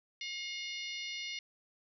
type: harmonic tone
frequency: 716 Hz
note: F5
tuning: 43 cents sharp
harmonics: 3 / 4 / 5 / 6 / 7 / 8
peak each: -42 / -44 / -46 / -48 / -49 / -50 dBFS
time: 0.21-1.39 s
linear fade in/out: 2 ms
effects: none